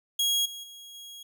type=tone with level steps; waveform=sawtooth; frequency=3300 Hz; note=G#7; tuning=12 cents flat; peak=-20 / -35 / -41 / -39 dBFS; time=0.19-1.23 s; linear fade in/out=5 ms; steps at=0.45 / 0.63 / 0.94 s; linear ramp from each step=10 ms; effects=none